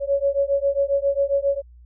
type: beating tone pair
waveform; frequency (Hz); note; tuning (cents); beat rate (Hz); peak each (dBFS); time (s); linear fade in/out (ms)
sine; 554.4 / 561.8; C#5 / C#5; 0 / +23; 7.4; -21 / -21; 0-1.62; 50
effects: added 60 Hz sine -44 dBFS peak until 1.85 s